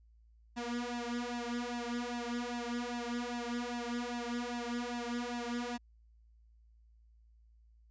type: tone with flanger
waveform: sawtooth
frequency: 240.2 Hz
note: B3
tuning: 48 cents flat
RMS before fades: -38 dBFS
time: 0.56-5.78 s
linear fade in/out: 20 ms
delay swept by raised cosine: 1.1 to 3.6 ms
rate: 2.5 Hz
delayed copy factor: +0.85
effects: added 56 Hz sine -60 dBFS peak until 7.9 s + resampled to 16000 Hz